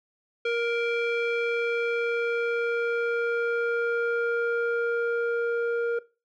square tone with low-pass filter sweep, 469.1 Hz, A#4, 11 cents sharp, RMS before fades -26 dBFS, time 0.45-5.99 s, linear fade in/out 5 ms, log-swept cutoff 2700 to 1100 Hz, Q 2.1, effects noise-tail reverb RT60 0.3 s tail -20 dB re dry

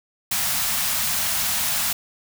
white band-stop noise, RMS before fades -23 dBFS, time 0.31-1.93 s, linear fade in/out 5 ms, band 250 to 620 Hz, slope 48 dB/octave, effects none

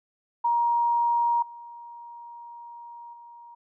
sine tone with level steps, 944 Hz, A#5, 22 cents sharp, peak -20 / -40 / -44 dBFS, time 0.44-3.55 s, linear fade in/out 10 ms, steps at 1.42 / 3.13 s, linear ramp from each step 5 ms, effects none

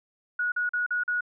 sine tone bursts, 1457 Hz, F#6, 27 cents flat, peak -24 dBFS, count 5, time 0.39-1.208 s, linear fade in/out 5 ms, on 130 ms, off 42 ms, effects none

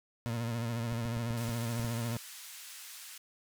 30% pulse tone with vibrato, 116.54 Hz, A#2, in tune, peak -30 dBFS, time 0.26-2.17 s, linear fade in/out 0 ms, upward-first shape triangle, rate 14 Hz, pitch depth 67 cents each way
clicks, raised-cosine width 5 ms, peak -30 dBFS, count 7, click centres 0.923 / 1.055 / 1.169 / 1.307 / 1.492 / 1.797 / 1.847 s
white band-pass noise, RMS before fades -48 dBFS, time 1.37-3.18 s, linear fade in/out 5 ms, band 1500 to 12000 Hz, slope 12 dB/octave
effects none

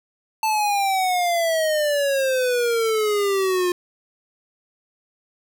square exponential sweep, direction down, 884 to 353.1 Hz, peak -19 dBFS, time 0.43-3.72 s, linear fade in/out 2 ms, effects none

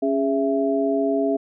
sine tone cluster, 276.6 / 411.8 / 664 Hz, C#4 / G#4 / E5, -4 / -15 / +12 cents, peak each -22 / -23 / -23 dBFS, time 0.02-1.37 s, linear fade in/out 10 ms, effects none

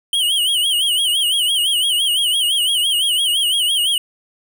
square tone with vibrato, 3069 Hz, G7, 37 cents flat, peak -15 dBFS, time 0.13-3.98 s, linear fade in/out 2 ms, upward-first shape sine, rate 5.9 Hz, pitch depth 130 cents each way, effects none

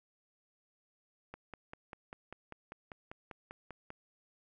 click train, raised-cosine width 0.5 ms, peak -30 dBFS, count 14, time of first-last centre 1.34-3.904 s, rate 5.07 Hz, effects none

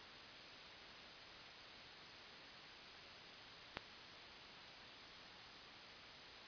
click, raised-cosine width 0.3 ms, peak -24 dBFS, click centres 3.771 s, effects white hiss -54 dBFS RMS until 6.47 s + resampled to 11025 Hz

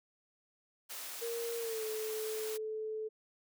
white high-pass noise, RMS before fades -44 dBFS, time 0.89-2.58 s, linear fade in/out 20 ms, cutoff 430 Hz, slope 12 dB/octave
sine tone with pitch glide, 466.2 to 435 Hz, A#4 to A4, 0 to -20 cents, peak -36 dBFS, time 1.21-3.09 s, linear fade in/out 20 ms, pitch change -120 cents, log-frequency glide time 1.59-1.84 s
effects none

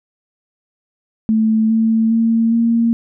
sine tone with pitch steps, 220 / 223.7 / 227.5 / 231.3 Hz, A3 / A3 / A#3 / A#3, 0 / +29 / -42 / -13 cents, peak -11 dBFS, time 1.29-2.93 s, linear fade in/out 0 ms, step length 410 ms, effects none

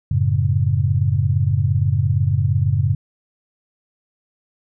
sine chord, F# minor, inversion none, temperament equal, 92.5 / 110 / 138.59 Hz, F#2 / A2 / C#3, 0 / 0 / 0 cents, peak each -19 dBFS, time 0.11-2.95 s, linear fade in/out 5 ms, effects none

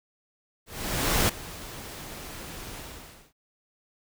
pink noise with ADSR envelope, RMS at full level -22 dBFS, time 0.66-3.33 s, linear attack 630 ms, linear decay 6 ms, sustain -18 dB, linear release 570 ms, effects none

